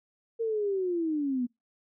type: linear sweep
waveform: sine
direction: down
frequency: 462.8 to 237.6 Hz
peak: -26 dBFS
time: 0.39-1.47 s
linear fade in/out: 20 ms
effects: noise-tail reverb RT60 0.2 s tail -26 dB re dry